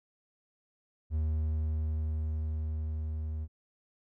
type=tone with level ramp; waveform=triangle; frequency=77.78 Hz; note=D#2; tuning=in tune; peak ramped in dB=-25 to -31 dBFS; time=1.1-3.48 s; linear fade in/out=50 ms; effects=none